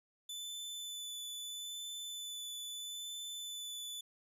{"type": "tone with vibrato", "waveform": "sawtooth", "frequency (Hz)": 3500, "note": "A7", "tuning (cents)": -10, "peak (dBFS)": -39, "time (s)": [0.29, 4.01], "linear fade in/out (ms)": 5, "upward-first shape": "sine", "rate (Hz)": 0.77, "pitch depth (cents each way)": 11, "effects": ["resampled to 32000 Hz"]}